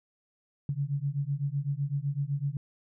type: beating tone pair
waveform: sine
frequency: 137.6 / 145.5 Hz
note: C#3 / D3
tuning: -12 / -16 cents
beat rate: 7.9 Hz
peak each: -31 dBFS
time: 0.69-2.57 s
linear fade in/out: 2 ms
effects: none